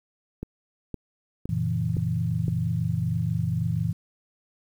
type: click train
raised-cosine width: 3 ms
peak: -19 dBFS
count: 5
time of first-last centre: 0.43-2.481 s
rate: 1.95 Hz
type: chord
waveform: sine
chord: F# dominant seventh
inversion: none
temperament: equal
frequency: 92.5 / 116.54 / 138.59 / 164.81 Hz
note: F#2 / A#2 / C#3 / E3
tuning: 0 / 0 / 0 / 0 cents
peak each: -31 / -27 / -33 / -27 dBFS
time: 1.49-3.93 s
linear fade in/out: 5 ms
effects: 9-bit